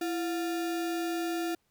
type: tone with sample-and-hold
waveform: sine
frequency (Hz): 335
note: E4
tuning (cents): +28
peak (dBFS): -29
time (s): 0.01-1.55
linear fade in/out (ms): 5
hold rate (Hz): 1050
effects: pink hiss -74 dBFS RMS until 1.7 s